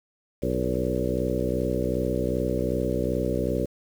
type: harmonic tone with a mistuned harmonic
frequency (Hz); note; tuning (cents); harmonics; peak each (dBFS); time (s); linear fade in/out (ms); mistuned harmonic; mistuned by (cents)
62.6; B1; +24; 1 / 2 / 3 / 4 / 5 / 6 / 7 / 8 / 9; -32 / -32 / -32 / -32 / -32 / -32 / -32 / -32 / -32; 0.42-3.66; 10; 8; -32
effects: 8-bit